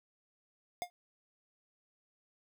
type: tone with exponential decay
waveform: square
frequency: 710 Hz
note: F5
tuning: 28 cents sharp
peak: -31 dBFS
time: 0.82-0.9 s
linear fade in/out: 0 ms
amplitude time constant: 17 ms
effects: none